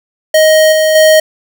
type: tone with level steps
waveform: square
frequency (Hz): 626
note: D#5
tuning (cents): +10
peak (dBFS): -5 / -8 / -4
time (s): 0.34-1.2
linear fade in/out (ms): 5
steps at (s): 0.72 / 0.95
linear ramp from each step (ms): 5
effects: none

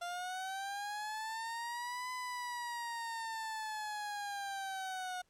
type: linear two-way sweep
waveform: 30% pulse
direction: up then down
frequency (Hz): 692 to 1009 to 725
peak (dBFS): -36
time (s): 0.01-5.22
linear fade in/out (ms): 10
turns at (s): 2.11
effects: pink hiss -75 dBFS RMS until 5.29 s + low-pass 11000 Hz 12 dB/octave

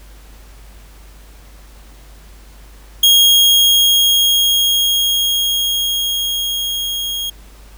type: tone with level ramp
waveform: 40% pulse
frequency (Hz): 3269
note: G#7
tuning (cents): -28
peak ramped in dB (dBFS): -6 to -19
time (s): 3.03-7.3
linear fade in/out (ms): 5
effects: added 50 Hz sine -38 dBFS peak until 7.77 s + pink hiss -46 dBFS RMS until 7.77 s

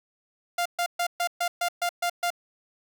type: tone bursts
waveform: sawtooth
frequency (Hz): 698.5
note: F5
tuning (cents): 0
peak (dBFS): -20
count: 9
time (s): 0.58-2.304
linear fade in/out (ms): 5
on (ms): 76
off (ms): 130
effects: none

